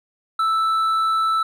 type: tone with hard clipping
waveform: sine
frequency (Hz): 1318.5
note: E6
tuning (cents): 0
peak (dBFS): -18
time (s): 0.39-1.43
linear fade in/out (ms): 5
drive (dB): 4
effects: none